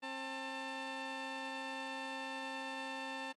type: tone pair together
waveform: 15% pulse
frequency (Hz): 266.7 / 892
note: C4 / A5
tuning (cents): +33 / +23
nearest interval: octave + major sixth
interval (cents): 2090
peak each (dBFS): -38 / -36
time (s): 0.02-3.33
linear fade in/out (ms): 20
effects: low-pass 5000 Hz 12 dB/octave + AAC 48 kbps